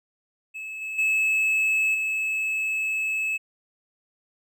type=tone with level steps; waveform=triangle; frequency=2596 Hz; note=E7; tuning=27 cents flat; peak=-31 / -28 / -18 / -22 dBFS; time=0.54-3.38 s; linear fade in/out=20 ms; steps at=0.81 / 0.98 / 1.94 s; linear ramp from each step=10 ms; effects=none